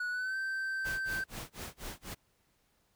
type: tone with pitch glide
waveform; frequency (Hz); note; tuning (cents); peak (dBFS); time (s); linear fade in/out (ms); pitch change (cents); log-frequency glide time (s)
triangle; 1468 to 1555.3; F#6 to G6; -14 to -14; -31; 0-1.24; 5; +100; 0.1-0.37
type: noise with tremolo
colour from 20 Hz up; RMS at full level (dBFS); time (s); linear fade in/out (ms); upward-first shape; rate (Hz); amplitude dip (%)
pink; -41; 0.84-2.15; 20; sine; 4.1; 100
effects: pink hiss -73 dBFS RMS until 2.95 s